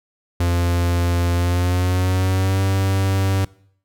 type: tone with pitch glide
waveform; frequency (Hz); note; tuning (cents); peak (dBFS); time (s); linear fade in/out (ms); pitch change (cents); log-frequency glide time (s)
45% pulse; 86.9 to 96.42; F2 to G2; -8 to -28; -16; 0.4-3.45; 5; +180; 1.33-2.61
effects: noise-tail reverb RT60 0.6 s tail -22 dB re dry